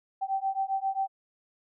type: beating tone pair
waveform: sine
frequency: 772 / 779.5 Hz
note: G5 / G5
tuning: -27 / -10 cents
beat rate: 7.5 Hz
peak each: -30 dBFS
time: 0.21-1.08 s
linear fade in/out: 20 ms
effects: none